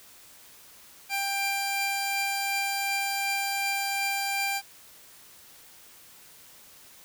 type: tone pair together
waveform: sawtooth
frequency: 791.9 / 2373 Hz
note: G5 / D7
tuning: +17 / +17 cents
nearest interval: octave + perfect fifth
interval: 1900 cents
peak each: -26 dBFS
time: 1.09-4.62 s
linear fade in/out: 50 ms
effects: white hiss -52 dBFS RMS until 7.04 s